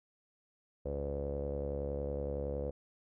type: tone with low-pass filter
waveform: sawtooth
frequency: 70.8 Hz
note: C#2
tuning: 37 cents sharp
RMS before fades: -37 dBFS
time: 0.85-2.71 s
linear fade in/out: 10 ms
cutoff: 520 Hz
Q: 9.8
effects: none